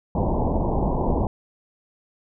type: low-pass noise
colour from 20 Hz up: pink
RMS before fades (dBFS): -22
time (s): 0.15-1.27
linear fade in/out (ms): 2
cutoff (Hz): 1000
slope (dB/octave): 96
effects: none